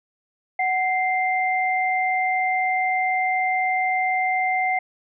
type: tone pair together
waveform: sine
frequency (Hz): 746 / 2091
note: F#5 / C7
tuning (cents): +14 / -2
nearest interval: octave + tritone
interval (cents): 1784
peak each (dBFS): -21 / -23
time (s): 0.59-4.79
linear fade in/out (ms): 5
effects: none